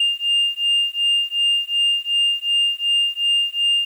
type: beating tone pair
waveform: sine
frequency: 2806 / 2808.7 Hz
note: F7 / F7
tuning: +8 / +9 cents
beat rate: 2.7 Hz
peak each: -18 dBFS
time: 0-3.85 s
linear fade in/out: 5 ms
effects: tanh soft clip ceiling -12 dBFS + 8-bit